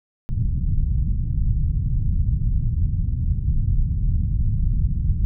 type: low-pass noise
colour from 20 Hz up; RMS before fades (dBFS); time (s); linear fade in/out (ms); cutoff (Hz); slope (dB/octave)
pink; -20; 0.29-5.25; 0; 140; 24
effects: none